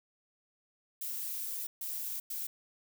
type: noise bursts at uneven times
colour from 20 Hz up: violet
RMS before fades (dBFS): -38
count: 3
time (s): 1.01-1.67 / 1.81-2.2 / 2.3-2.47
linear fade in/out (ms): 5
effects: none